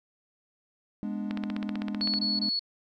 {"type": "chord", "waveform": "triangle", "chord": "G# diminished", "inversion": "none", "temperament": "equal", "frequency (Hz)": [207.7, 246.9, 293.7], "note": ["G#3", "B3", "D4"], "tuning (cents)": [0, 0, 0], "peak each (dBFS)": [-30, -36, -36], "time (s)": [1.03, 2.49], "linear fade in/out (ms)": 0}
{"type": "click train", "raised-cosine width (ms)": 0.3, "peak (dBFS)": -20, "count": 14, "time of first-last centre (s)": [1.31, 2.138], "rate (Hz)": 15.7}
{"type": "tone bursts", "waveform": "sine", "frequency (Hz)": 4393, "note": "C#8", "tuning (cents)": -16, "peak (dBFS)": -26, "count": 3, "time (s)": [2.01, 2.594], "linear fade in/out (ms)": 5, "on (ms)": 180, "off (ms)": 22}
{"effects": []}